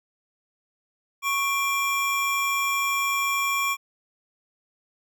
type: tone pair together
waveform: square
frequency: 1106 / 2365 Hz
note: C#6 / D7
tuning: -4 / +12 cents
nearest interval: octave + minor second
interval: 1316 cents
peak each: -26 dBFS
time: 1.22-3.77 s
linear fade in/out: 50 ms
effects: none